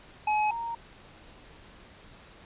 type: tone pair in turn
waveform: square / sine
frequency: 849 / 928.3 Hz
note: G#5 / A#5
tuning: +38 / -7 cents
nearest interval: major second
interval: 155 cents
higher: second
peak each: -24 / -31 dBFS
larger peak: first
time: 0.27-0.51 / 0.51-0.75 s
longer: neither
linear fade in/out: 5 ms
effects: pink hiss -52 dBFS RMS until 2.45 s + resampled to 8000 Hz